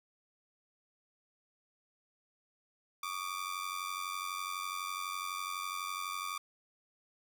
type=ring-modulated tone; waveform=sawtooth; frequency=1174.7 Hz; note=D6; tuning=in tune; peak=-30 dBFS; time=3.03-6.38 s; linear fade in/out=2 ms; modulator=46 Hz; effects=none